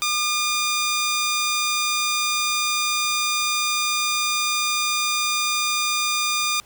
10% pulse tone, 1209 Hz, D6, 50 cents sharp, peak -12 dBFS, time 0.02-6.6 s, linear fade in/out 0 ms, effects pink hiss -52 dBFS RMS until 6.65 s

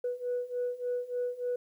sine beating tone pair, 489.6 / 493 Hz, B4 / B4, -15 / -3 cents, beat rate 3.4 Hz, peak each -34 / -32 dBFS, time 0.04-1.56 s, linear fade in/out 5 ms, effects tanh soft clip ceiling -25 dBFS + 11-bit

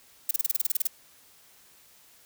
violet noise bursts, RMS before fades -24 dBFS, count 12, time 0.29-0.872 s, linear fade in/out 5 ms, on 21 ms, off 30 ms, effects white hiss -57 dBFS RMS until 2.25 s

